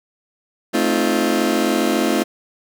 30% pulse chord, F dominant seventh, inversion first, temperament just, 218.3 / 261.9 / 314.3 / 349.2 Hz, A3 / C4 / Eb4 / F4, -13 / +2 / +18 / 0 cents, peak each -19 dBFS, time 0.73-2.24 s, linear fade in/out 20 ms, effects none

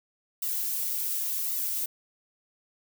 violet noise with flanger, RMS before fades -30 dBFS, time 0.42-1.86 s, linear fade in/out 5 ms, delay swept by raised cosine 1.2 to 6.6 ms, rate 0.9 Hz, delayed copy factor -0.8, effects none

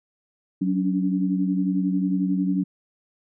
sine tone cluster, 185.9 / 280.4 / 291.5 Hz, F#3 / C#4 / D4, +8 / +20 / -13 cents, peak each -22 / -25 / -29 dBFS, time 0.61-2.64 s, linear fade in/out 10 ms, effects none

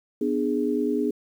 sine chord, G# diminished, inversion first, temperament just, 249.2 / 299 / 415.3 Hz, B3 / D4 / G#4, +16 / +31 / 0 cents, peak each -26 dBFS, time 0.21-1.11 s, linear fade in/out 5 ms, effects 9-bit

